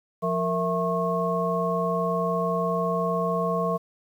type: tone cluster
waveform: sine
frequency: 175.1 / 463.7 / 661 / 1089 Hz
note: F3 / A#4 / E5 / C#6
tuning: +5 / -9 / +5 / -31 cents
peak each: -28 dBFS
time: 0.22-3.78 s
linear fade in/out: 20 ms
effects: 9-bit